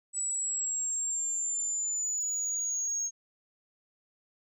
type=exponential sweep; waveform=sine; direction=down; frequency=7902 to 6510 Hz; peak=-28 dBFS; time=0.13-3.11 s; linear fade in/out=50 ms; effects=tanh soft clip ceiling -25 dBFS